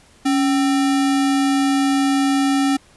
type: tone with sample-and-hold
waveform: sine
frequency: 277.2 Hz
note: C#4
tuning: in tune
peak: -14 dBFS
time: 0.25-2.77 s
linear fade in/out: 10 ms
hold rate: 1050 Hz
effects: pink hiss -51 dBFS RMS until 2.96 s + resampled to 24000 Hz